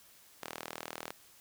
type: tone with high-pass filter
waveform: sawtooth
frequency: 40.14 Hz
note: E1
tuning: 45 cents flat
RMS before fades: -45 dBFS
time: 0.42-1.12 s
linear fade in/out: 0 ms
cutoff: 520 Hz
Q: 0.58
effects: white hiss -60 dBFS RMS until 1.4 s